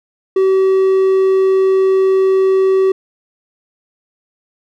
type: tone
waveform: triangle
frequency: 381.8 Hz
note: G4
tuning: 46 cents flat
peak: -7 dBFS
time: 0.36-2.92 s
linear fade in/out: 5 ms
effects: none